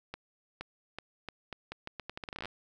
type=accelerating click train; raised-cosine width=0.3 ms; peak=-23 dBFS; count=20; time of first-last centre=0.14-2.456 s; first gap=470 ms; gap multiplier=0.8; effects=none